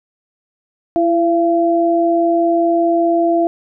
sine tone pair together, 335.4 / 680.6 Hz, E4 / F5, +30 / -45 cents, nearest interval octave, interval 1225 cents, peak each -14 dBFS, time 0.96-3.47 s, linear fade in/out 0 ms, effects none

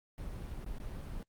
brown noise with dropouts, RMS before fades -41 dBFS, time 0.18-1.23 s, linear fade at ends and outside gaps 1 ms, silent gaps 0.645-0.663 / 0.784-0.8 s, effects Opus 32 kbps

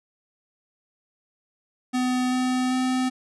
square tone with pitch steps, 252.1 / 254.1 / 256.2 Hz, B3 / B3 / C4, +36 / +49 / -36 cents, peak -22 dBFS, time 1.93-3.1 s, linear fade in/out 20 ms, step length 390 ms, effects resampled to 24000 Hz

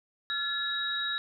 sine tone cluster, 1372 / 1713 / 3819 Hz, F6 / A6 / A#7, -31 / -47 / +41 cents, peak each -37 / -34 / -31 dBFS, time 0.3-1.18 s, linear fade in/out 0 ms, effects none

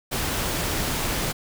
pink noise, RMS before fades -26 dBFS, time 0.11-1.33 s, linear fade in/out 20 ms, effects none

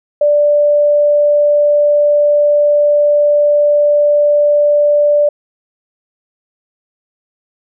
sine tone, 587.3 Hz, D5, in tune, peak -7 dBFS, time 0.21-5.29 s, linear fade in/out 5 ms, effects none

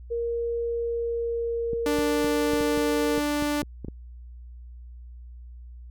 sine tone with pitch glide, 468.4 to 461.7 Hz, A#4 to A#4, +8 to -17 cents, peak -25 dBFS, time 0.1-3.2 s, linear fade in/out 20 ms, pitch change -25 cents, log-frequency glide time 0.62-2.96 s
clicks, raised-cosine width 3 ms, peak -21 dBFS, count 11, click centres 1.733 / 1.988 / 2.245 / 2.535 / 2.608 / 2.776 / 3.179 / 3.424 / 3.63 / 3.847 / 3.884 s
sawtooth tone, 293.7 Hz, D4, in tune, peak -20 dBFS, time 1.86-3.62 s, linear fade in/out 2 ms
effects added 60 Hz sine -40 dBFS peak until 5.9 s

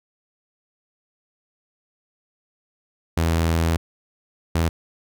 sawtooth tone bursts at uneven times, 82.41 Hz, E2, in tune, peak -14 dBFS, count 2, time 3.17-3.77 / 4.55-4.69 s, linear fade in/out 5 ms, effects none

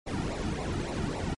brown noise with flanger, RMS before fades -32 dBFS, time 0.06-1.35 s, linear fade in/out 20 ms, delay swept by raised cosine 0.62 to 1.92 ms, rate 3.6 Hz, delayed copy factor -0.8, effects low-pass 10000 Hz 12 dB/octave + MP3 48 kbps

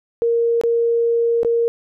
sine tone with dropouts, 466.2 Hz, A#4, in tune, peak -14 dBFS, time 0.22-1.68 s, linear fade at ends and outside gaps 0 ms, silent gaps 0.613-0.636 / 1.432-1.448 s, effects none

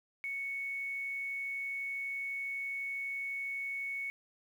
sine tone with quantisation, 2217 Hz, C#7, in tune, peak -35 dBFS, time 0.24-4.1 s, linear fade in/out 0 ms, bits 10, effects none

